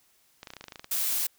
clicks, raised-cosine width 0.2 ms, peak -24 dBFS, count 12, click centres 0.431 / 0.472 / 0.504 / 0.536 / 0.567 / 0.61 / 0.641 / 0.683 / 0.722 / 0.758 / 0.795 / 0.844 s
blue noise, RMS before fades -28 dBFS, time 0.91-1.27 s, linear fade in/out 5 ms
effects white hiss -65 dBFS RMS until 1.38 s

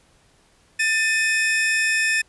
45% pulse tone pair together, 1781 / 2519 Hz, A6 / D#7, +21 / +21 cents, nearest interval tritone, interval 600 cents, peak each -20 / -22 dBFS, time 0.79-2.22 s, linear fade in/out 10 ms, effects pink hiss -58 dBFS RMS until 2.28 s + resampled to 24000 Hz

